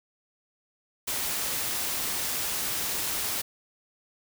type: noise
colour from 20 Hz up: white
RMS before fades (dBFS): -30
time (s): 1.07-3.42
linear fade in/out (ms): 10
effects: none